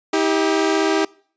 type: tone pair together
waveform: sawtooth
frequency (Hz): 320 / 395.4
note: D#4 / G4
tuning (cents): +49 / +15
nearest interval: major third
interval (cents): 366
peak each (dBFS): -15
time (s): 0.13-1.05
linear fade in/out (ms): 5
effects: noise-tail reverb RT60 0.5 s tail -24 dB re dry + resampled to 16000 Hz